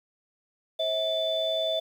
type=tone cluster; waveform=sine; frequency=537 / 647 / 3511 Hz; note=C5 / E5 / A7; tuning=+45 / -32 / -4 cents; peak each=-34 / -26 / -29 dBFS; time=0.79-1.8 s; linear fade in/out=10 ms; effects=tanh soft clip ceiling -17 dBFS + 9-bit